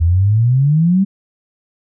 sine exponential sweep, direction up, 79.8 to 200.1 Hz, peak -9 dBFS, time 0-1.05 s, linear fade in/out 20 ms, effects none

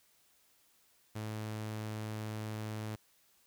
sawtooth tone, 108.1 Hz, A2, 30 cents flat, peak -34 dBFS, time 1.15-2.96 s, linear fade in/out 10 ms, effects white hiss -69 dBFS RMS until 3.46 s

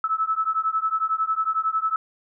sine beating tone pair, 1300 / 1311 Hz, E6 / E6, -24 / -10 cents, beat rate 11 Hz, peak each -24 dBFS, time 0.04-1.96 s, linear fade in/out 2 ms, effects none

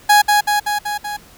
30% pulse tone with echo, 830.6 Hz, G#5, in tune, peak -5 dBFS, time 0.09-0.22 s, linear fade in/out 10 ms, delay 190 ms, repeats 5, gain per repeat -3 dB, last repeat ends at 1.17 s, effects pink hiss -45 dBFS RMS until 1.37 s

